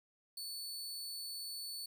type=tone; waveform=sawtooth; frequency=4459 Hz; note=C#8; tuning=9 cents sharp; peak=-39 dBFS; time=0.37-1.86 s; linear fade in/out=5 ms; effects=12-bit